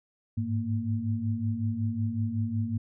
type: tone cluster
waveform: sine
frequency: 102.3 / 107.7 / 231 Hz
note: G#2 / A2 / A#3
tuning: -26 / -37 / -16 cents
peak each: -31 dBFS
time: 0.37-2.78 s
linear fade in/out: 10 ms
effects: none